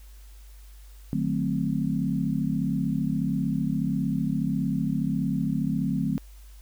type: chord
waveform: sine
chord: D# diminished seventh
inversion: none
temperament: equal with one note detuned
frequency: 151.57 / 185 / 220 / 261.6 Hz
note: D#3 / F#3 / A3 / C4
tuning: -45 / 0 / 0 / 0 cents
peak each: -29 dBFS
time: 1.13-6.18 s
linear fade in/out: 0 ms
effects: added 50 Hz sine -44 dBFS peak until 6.61 s + white hiss -58 dBFS RMS until 6.61 s